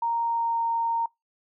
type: tone with pitch glide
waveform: sine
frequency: 930 to 923 Hz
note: A#5 to A#5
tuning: -4 to -17 cents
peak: -23 dBFS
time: 0.02-1.06 s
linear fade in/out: 5 ms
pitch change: -13 cents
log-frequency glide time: 0.22-0.62 s
effects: noise-tail reverb RT60 0.2 s tail -25 dB re dry